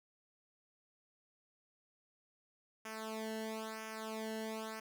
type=tone with flanger; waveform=sawtooth; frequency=220 Hz; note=A3; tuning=in tune; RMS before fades=-43 dBFS; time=2.85-4.8 s; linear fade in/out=5 ms; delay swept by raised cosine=0.24 to 0.84 ms; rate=1 Hz; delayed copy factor=-0.95; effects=none